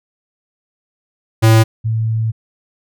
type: tone pair in turn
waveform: square / sine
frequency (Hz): 111.7 / 111.7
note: A2 / A2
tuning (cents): +27 / +27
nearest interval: unison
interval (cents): 0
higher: neither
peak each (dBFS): -7 / -14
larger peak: first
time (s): 1.42-1.64 / 1.84-2.32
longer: second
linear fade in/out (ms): 20
effects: none